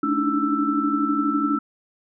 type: tone cluster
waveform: sine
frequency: 216.4 / 286.1 / 298.1 / 317.8 / 1326 Hz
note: A3 / D4 / D4 / D#4 / E6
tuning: -29 / -45 / +26 / +37 / +10 cents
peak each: -29 / -23 / -26 / -29 / -24 dBFS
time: 0.03-1.59 s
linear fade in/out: 5 ms
effects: none